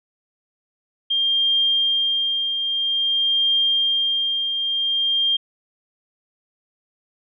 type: tone with tremolo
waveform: sine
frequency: 3200 Hz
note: G7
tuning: 35 cents sharp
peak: -15 dBFS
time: 1.1-5.37 s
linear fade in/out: 10 ms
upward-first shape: triangle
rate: 0.51 Hz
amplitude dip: 50%
effects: none